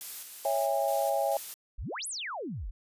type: noise with tremolo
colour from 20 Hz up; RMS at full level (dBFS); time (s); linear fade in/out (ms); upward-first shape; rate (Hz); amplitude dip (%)
blue; -39; 0.01-1.54; 0; square; 2.3; 40
type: chord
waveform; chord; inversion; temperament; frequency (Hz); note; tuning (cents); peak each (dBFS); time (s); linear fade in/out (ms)
sine; C# minor; none; equal with one note detuned; 554.4 / 659.3 / 810.7; C#5 / E5 / G#5; 0 / 0 / -42; -30; 0.45-1.37; 2
type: exponential two-way sweep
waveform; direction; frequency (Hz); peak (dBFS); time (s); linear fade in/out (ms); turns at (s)
sine; up then down; 32.79 to 11450 to 32.79; -34; 1.78-2.71; 10; 2.07
effects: resampled to 32000 Hz